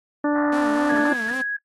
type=harmonic tone; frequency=293.7 Hz; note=D4; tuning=in tune; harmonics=1 / 2 / 3 / 4 / 5 / 6; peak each=-19 / -25 / -29 / -31 / -33 / -35 dBFS; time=0.24-1.13 s; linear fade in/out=5 ms
type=tone with vibrato; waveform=sawtooth; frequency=240 Hz; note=B3; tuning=49 cents flat; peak=-26 dBFS; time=0.52-1.42 s; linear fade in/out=5 ms; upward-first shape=sine; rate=3.8 Hz; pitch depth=160 cents each way
type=tone; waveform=sine; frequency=1661.2 Hz; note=G#6; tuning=in tune; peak=-23 dBFS; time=0.89-1.57 s; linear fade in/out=10 ms
effects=noise-tail reverb RT60 0.1 s tail -22 dB re dry + AAC 32 kbps